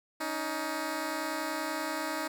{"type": "tone pair together", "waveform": "10% pulse", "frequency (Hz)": [283.7, 314.1], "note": ["C#4", "D#4"], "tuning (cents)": [40, 16], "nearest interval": "major second", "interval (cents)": 176, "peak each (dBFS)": [-29, -25], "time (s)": [0.2, 2.28], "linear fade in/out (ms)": 10, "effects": []}